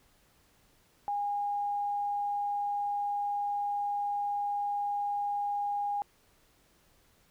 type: tone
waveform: sine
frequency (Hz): 816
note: G#5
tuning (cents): -31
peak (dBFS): -29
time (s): 1.08-6.02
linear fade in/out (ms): 0
effects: pink hiss -66 dBFS RMS until 7.3 s